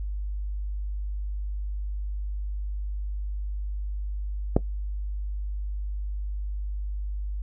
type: click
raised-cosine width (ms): 2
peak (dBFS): -5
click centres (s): 4.565
effects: noise-tail reverb RT60 0.1 s tail -17 dB re dry + added 50 Hz sine -28 dBFS peak until 7.42 s